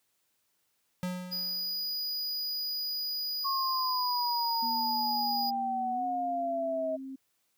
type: tone with exponential decay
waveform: square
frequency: 181.1 Hz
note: F#3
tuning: 37 cents flat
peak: -30 dBFS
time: 1.03-1.95 s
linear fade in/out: 0 ms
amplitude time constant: 200 ms
type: tone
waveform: square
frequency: 4925 Hz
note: D#8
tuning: 19 cents flat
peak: -32 dBFS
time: 1.31-5.51 s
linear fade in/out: 20 ms
type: exponential sweep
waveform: sine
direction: down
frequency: 1096 to 633 Hz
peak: -29 dBFS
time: 3.44-6.97 s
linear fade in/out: 20 ms
type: tone with pitch glide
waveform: sine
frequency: 237.6 to 266.7 Hz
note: A#3 to C4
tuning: +33 to +33 cents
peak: -38 dBFS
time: 4.62-7.16 s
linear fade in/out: 10 ms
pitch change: +200 cents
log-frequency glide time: 5.92-6.04 s
effects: white hiss -75 dBFS RMS until 7.57 s + high-pass 60 Hz 12 dB/octave